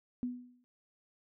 sine tone with exponential decay, 247 Hz, B3, in tune, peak -30 dBFS, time 0.23-0.64 s, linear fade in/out 0 ms, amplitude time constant 88 ms, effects none

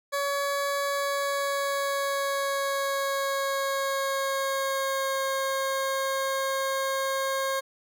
20% pulse tone with pitch glide, 564 to 538.2 Hz, C#5 to C5, +30 to +49 cents, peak -21 dBFS, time 0.12-7.61 s, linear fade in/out 20 ms, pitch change -81 cents, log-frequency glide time 0.84-5.24 s, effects none

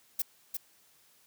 violet noise with echo, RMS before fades -30 dBFS, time 0.19-0.22 s, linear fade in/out 5 ms, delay 350 ms, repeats 1, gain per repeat -5 dB, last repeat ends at 0.57 s, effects white hiss -64 dBFS RMS until 1.26 s + high-pass 80 Hz 12 dB/octave

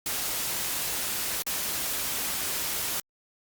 white noise with dropouts, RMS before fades -30 dBFS, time 0.06-3 s, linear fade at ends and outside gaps 2 ms, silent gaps 1.423-1.465 s, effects Opus 48 kbps

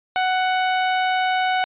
sawtooth tone, 743 Hz, F#5, 7 cents sharp, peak -14 dBFS, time 0.16-1.64 s, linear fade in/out 0 ms, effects resampled to 8000 Hz

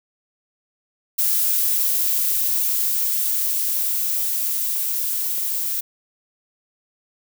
violet noise with level ramp, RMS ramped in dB -19 to -24 dBFS, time 1.18-5.81 s, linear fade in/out 10 ms, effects none

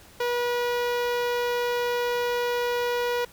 sawtooth tone with notch filter, 484 Hz, B4, 35 cents flat, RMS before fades -26 dBFS, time 0.2-3.25 s, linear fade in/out 5 ms, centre 8800 Hz, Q 0.64, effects pink hiss -51 dBFS RMS until 3.32 s

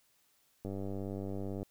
click train, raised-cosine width 2 ms, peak -27 dBFS, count 97, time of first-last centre 0.65-1.63 s, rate 98 Hz, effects white hiss -71 dBFS RMS until 1.7 s

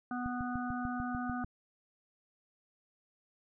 harmonic tone, 246.9 Hz, B3, in tune, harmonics 1 / 3 / 5 / 6, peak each -36 / -41 / -43 / -44 dBFS, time 0.11-1.44 s, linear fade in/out 2 ms
click train, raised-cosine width 5 ms, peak -28 dBFS, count 9, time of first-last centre 0.26-1.445 s, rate 6.75 Hz
effects none

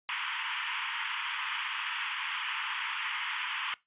white band-pass noise, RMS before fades -35 dBFS, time 0.09-3.74 s, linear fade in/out 0 ms, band 890 to 3300 Hz, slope 96 dB/octave, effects noise-tail reverb RT60 0.2 s tail -21 dB re dry + resampled to 8000 Hz

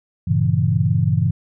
sine chord, G diminished seventh, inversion none, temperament equal, 98 / 116.54 / 138.59 / 164.81 Hz, G2 / Bb2 / Db3 / Fb3, 0 / 0 / 0 / 0 cents, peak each -20 dBFS, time 0.27-1.31 s, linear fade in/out 10 ms, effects none

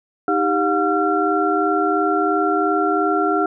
sine tone cluster, 312.9 / 395.8 / 718 / 1366 Hz, D#4 / G4 / F5 / F6, +10 / +17 / +48 / -39 cents, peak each -21 dBFS, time 0.28-3.46 s, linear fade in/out 2 ms, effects none

